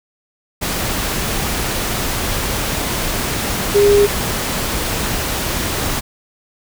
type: tone in noise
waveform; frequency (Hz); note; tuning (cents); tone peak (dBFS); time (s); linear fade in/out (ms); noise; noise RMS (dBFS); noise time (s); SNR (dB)
sine; 407.2; G#4; -34; -8; 3.74-4.07; 20; pink; -20; 0.61-6.01; +9
effects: none